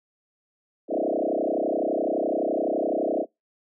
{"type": "tone with frequency modulation", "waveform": "sine", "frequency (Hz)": 476.7, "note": "A#4", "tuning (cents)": 39, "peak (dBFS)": -22, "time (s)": [0.88, 3.26], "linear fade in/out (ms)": 50, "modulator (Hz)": 31.8, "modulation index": 6.4, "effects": ["noise-tail reverb RT60 0.2 s tail -25 dB re dry"]}